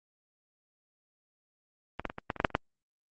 clicks, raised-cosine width 0.5 ms, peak -18 / -15 / -22 / -22 / -14 / -25 / -12 / -6 / -30 / -8 dBFS, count 10, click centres 1.996 / 2.053 / 2.099 / 2.184 / 2.302 / 2.363 / 2.401 / 2.448 / 2.503 / 2.551 s, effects Opus 24 kbps

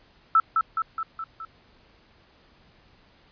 sine tone with echo, 1318.5 Hz, E6, in tune, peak -14 dBFS, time 0.35-0.4 s, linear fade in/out 2 ms, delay 210 ms, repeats 5, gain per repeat -4 dB, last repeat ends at 1.45 s, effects pink hiss -58 dBFS RMS until 3.31 s + resampled to 11025 Hz

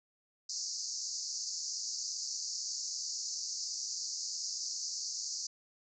white band-pass noise, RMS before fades -39 dBFS, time 0.49-5.47 s, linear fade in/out 5 ms, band 4500 to 6900 Hz, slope 96 dB/octave, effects none

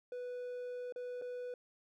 triangle tone with dropouts, 493.9 Hz, B4, in tune, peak -38 dBFS, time 0.12-1.54 s, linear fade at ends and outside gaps 2 ms, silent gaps 0.924-0.96 / 1.215-1.22 s, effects none

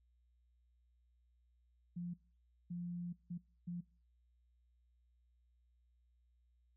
sine tone bursts at uneven times, 174.61 Hz, F3, in tune, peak -40 dBFS, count 4, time 1.96-2.14 / 2.7-3.13 / 3.3-3.38 / 3.67-3.81 s, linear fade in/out 10 ms, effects noise-tail reverb RT60 0.4 s tail -23 dB re dry + added 60 Hz sine -70 dBFS peak until 6.76 s

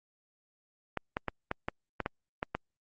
clicks, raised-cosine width 0.5 ms, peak -16 dBFS, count 9, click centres 0.973 / 1.169 / 1.283 / 1.514 / 1.685 / 2.003 / 2.061 / 2.429 / 2.55 s, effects Opus 48 kbps

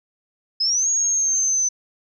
sine exponential two-way sweep, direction up then down, 5050 to 6645 to 6080 Hz, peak -17 dBFS, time 0.6-1.69 s, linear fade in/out 10 ms, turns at 0.89 s, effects none

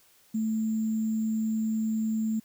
sine tone with sample-and-hold, 220 Hz, A3, in tune, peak -25 dBFS, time 0.34-2.4 s, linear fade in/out 10 ms, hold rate 7350 Hz, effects white hiss -61 dBFS RMS until 2.44 s

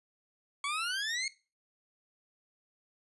20% pulse exponential sweep, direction up, 1108.7 to 2197 Hz, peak -27 dBFS, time 0.64-1.28 s, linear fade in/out 2 ms, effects noise-tail reverb RT60 0.3 s tail -18 dB re dry + resampled to 24000 Hz

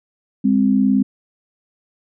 sine tone pair together, 202.8 / 261.6 Hz, G#3 / C4, -41 / 0 cents, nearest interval major third, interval 441 cents, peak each -15 dBFS, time 0.44-1.03 s, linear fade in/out 10 ms, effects none

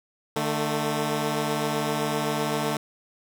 10% pulse tone pair together, 150 / 221.1 Hz, D3 / A3, +37 / +9 cents, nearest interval perfect fifth, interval 672 cents, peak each -19 dBFS, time 0.36-2.77 s, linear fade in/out 2 ms, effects none

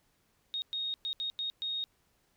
sine tone bursts at uneven times, 3729 Hz, A#7, in tune, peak -32 dBFS, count 6, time 0.54-0.62 / 0.73-0.94 / 1.05-1.13 / 1.2-1.3 / 1.39-1.5 / 1.62-1.84 s, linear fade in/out 0 ms, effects pink hiss -72 dBFS RMS until 2.36 s

